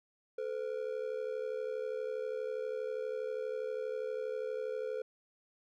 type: ring-modulated tone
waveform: triangle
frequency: 473.6 Hz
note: A#4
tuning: 27 cents sharp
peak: -30 dBFS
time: 0.38-5.02 s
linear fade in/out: 5 ms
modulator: 36.2 Hz
effects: none